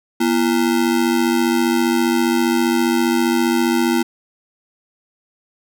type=ring-modulated tone; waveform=square; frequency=289.4 Hz; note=D4; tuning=25 cents flat; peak=-12 dBFS; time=0.2-4.03 s; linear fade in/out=10 ms; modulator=47.5 Hz; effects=none